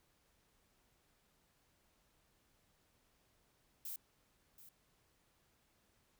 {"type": "noise with echo", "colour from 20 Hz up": "violet", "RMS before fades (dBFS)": -45, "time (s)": [3.85, 3.96], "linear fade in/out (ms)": 2, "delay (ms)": 730, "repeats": 1, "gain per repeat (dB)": -14, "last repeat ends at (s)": 4.69, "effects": ["pink hiss -75 dBFS RMS until 6.19 s"]}